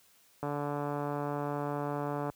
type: click train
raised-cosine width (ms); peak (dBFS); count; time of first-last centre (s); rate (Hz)
1; -21; 272; 0.43-2.299; 145
effects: white hiss -64 dBFS RMS until 2.35 s + high-pass 60 Hz 12 dB/octave